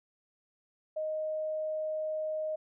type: tone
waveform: sine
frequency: 622.3 Hz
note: D#5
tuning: in tune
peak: -31 dBFS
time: 0.96-2.56 s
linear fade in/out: 10 ms
effects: none